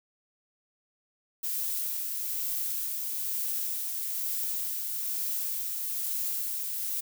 violet noise with tremolo, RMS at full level -31 dBFS, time 1.43-7.01 s, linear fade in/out 10 ms, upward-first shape sine, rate 1.1 Hz, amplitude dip 25%, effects none

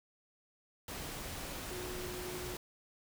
sine tone in noise, 362.5 Hz, F#4, 35 cents flat, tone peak -43 dBFS, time 1.71-2.56 s, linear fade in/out 2 ms, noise pink, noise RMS -43 dBFS, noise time 0.88-2.57 s, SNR -3 dB, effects none

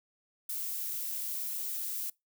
violet noise, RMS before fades -36 dBFS, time 0.49-2.1 s, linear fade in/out 5 ms, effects noise-tail reverb RT60 0.2 s tail -24 dB re dry

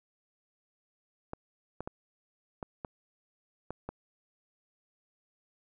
clicks, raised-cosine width 1 ms, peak -23 dBFS, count 7, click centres 1.334 / 1.806 / 1.875 / 2.628 / 2.848 / 3.706 / 3.89 s, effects none

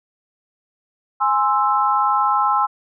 sine chord, Ab augmented, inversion none, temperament equal, 830.6 / 1046.5 / 1318.5 Hz, Ab5 / C6 / E6, 0 / 0 / 0 cents, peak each -19 dBFS, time 1.2-2.67 s, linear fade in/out 20 ms, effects none

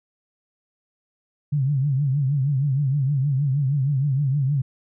sine tone with vibrato, 138.59 Hz, C#3, in tune, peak -18 dBFS, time 1.52-4.62 s, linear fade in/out 10 ms, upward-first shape triangle, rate 6.4 Hz, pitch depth 150 cents each way, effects none

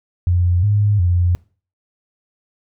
sine tone with pitch steps, 88.4 / 103.5 / 88.2 Hz, F2 / G#2 / F2, +22 / -5 / +18 cents, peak -12 dBFS, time 0.27-1.35 s, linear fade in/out 0 ms, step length 360 ms, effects noise-tail reverb RT60 0.4 s tail -24 dB re dry

